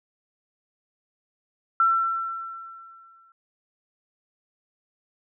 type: tone with exponential decay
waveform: sine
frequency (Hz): 1346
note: E6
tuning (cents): +36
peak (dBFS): -15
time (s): 1.8-3.32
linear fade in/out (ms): 2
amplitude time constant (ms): 330
effects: none